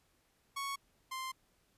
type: tone pair in turn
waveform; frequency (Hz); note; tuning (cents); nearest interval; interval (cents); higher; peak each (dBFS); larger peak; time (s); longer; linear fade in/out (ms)
sawtooth; 1108.7 / 1046.5; C#6 / C6; 0 / 0; minor second; 100; first; -33 / -35; first; 0.56-0.76 / 1.11-1.32; second; 10
effects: pink hiss -73 dBFS RMS until 1.77 s + resampled to 32000 Hz

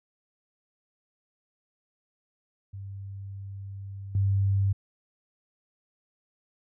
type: tone with level steps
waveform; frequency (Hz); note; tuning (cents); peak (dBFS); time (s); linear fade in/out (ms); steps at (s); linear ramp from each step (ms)
sine; 98.3; G2; +5; -36 / -21; 2.73-4.73; 10; 4.15; 2
effects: none

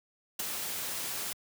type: noise with ADSR envelope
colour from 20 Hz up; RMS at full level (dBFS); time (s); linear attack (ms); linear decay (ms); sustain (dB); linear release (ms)
white; -31; 0.39-1.33; 7; 16; -5; 4
effects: high-pass 100 Hz 12 dB/octave

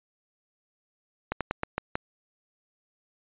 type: slowing click train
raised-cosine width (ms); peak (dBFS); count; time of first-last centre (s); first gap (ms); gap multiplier
0.5; -12; 6; 1.32-1.955; 87; 1.19
effects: resampled to 8000 Hz

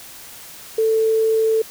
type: tone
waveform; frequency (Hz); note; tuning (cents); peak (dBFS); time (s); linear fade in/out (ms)
sine; 443.4; A4; +13; -14; 0.78-1.62; 5
effects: white hiss -39 dBFS RMS until 1.7 s

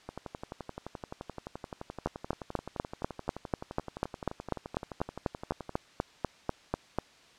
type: two click trains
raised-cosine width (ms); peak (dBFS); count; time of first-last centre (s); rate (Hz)
1; -24 / -14; 66 / 21; 0.09-5.693 / 2.06-6.986; 11.6 / 4.06
effects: white hiss -58 dBFS RMS until 7.38 s + low-pass 5000 Hz 12 dB/octave

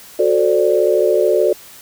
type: chord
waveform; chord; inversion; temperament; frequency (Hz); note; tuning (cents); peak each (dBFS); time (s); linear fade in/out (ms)
sine; D dominant seventh; first; just; 367.1 / 440.5 / 528.6 / 587.3; F#4 / A4 / C5 / D5; -14 / +2 / +18 / 0; -16 / -16 / -20 / -16; 0.19-1.53; 5
effects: white hiss -40 dBFS RMS until 1.81 s

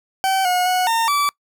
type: tone with pitch steps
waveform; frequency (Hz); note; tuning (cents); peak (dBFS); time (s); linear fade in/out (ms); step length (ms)
40% pulse; 768 / 724 / 734 / 912 / 1155; G5 / F#5 / F#5 / A#5 / D6; -36 / -38 / -14 / -38 / -29; -15; 0.24-1.29; 0; 210
effects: noise-tail reverb RT60 0.1 s tail -25 dB re dry

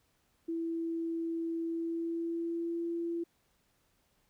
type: tone with pitch glide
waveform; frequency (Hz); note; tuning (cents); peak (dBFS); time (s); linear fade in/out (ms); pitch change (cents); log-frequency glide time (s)
sine; 331 to 338.3; E4 to E4; +7 to +45; -32; 0.48-3.24; 10; +38; 1.64-2.87
effects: pink hiss -73 dBFS RMS until 4.29 s

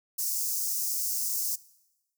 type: high-pass noise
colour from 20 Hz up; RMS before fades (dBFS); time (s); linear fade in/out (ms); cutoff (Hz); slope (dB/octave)
white; -30; 0.18-1.56; 10; 5100; 48
effects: noise-tail reverb RT60 1.0 s tail -21 dB re dry

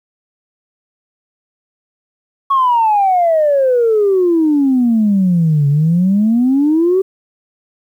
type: exponential two-way sweep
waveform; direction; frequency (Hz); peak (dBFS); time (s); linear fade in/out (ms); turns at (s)
sine; down then up; 1114 to 140 to 389.6; -8; 2.5-7.02; 10; 5.68
effects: tanh soft clip ceiling -5 dBFS + 8-bit

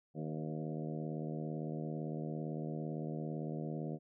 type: harmonic tone with a mistuned harmonic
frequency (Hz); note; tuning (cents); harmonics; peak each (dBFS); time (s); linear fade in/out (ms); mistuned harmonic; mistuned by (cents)
77.78; D#2; 0; 2 / 3 / 4 / 5 / 6 / 7 / 8 / 9; -40 / -44 / -46 / -48 / -50 / -51 / -52 / -53; 0.14-3.99; 50; 6; +35
effects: none

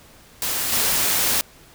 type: noise with level steps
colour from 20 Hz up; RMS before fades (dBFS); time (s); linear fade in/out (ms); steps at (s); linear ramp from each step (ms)
white; -24 / -20; 0.42-1.41; 0; 0.72; 5
effects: pink hiss -49 dBFS RMS until 1.74 s

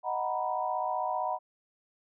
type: chord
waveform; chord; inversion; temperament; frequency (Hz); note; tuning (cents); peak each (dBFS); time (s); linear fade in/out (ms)
sine; B major seventh; first; equal; 622.3 / 740 / 932.3 / 987.8; D#5 / F#5 / A#5 / B5; 0 / 0 / 0 / 0; -36 / -32 / -36 / -34; 0.03-1.39; 50
effects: none

